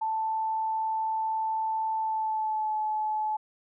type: tone with pitch glide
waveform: sine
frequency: 882 to 859.9 Hz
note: A5 to A5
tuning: +4 to -40 cents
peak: -26 dBFS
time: 0.01-3.37 s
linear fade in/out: 10 ms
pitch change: -44 cents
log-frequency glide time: 1.98-2.76 s
effects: none